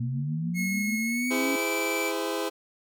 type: linear sweep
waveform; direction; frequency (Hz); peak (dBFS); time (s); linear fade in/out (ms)
sine; up; 120 to 280; -27; 0-1.56; 5
type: tone with tremolo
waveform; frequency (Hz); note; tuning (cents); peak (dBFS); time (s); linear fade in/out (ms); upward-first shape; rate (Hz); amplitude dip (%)
sine; 233.1; A#3; 0; -31; 0-1; 10; triangle; 6.8; 85
type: tone with pitch glide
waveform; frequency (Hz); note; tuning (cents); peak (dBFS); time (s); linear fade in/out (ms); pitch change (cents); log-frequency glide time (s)
45% pulse; 2172 to 2328; C#7 to D7; -36 to -16; -29; 0.54-2.13; 50; +120; 1.04-1.65
type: chord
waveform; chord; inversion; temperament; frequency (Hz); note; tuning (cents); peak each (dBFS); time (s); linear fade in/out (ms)
sawtooth; E augmented; none; just; 329.6 / 412 / 515; E4 / G#4 / B#4; 0 / -14 / -28; -28; 1.3-2.5; 20
effects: none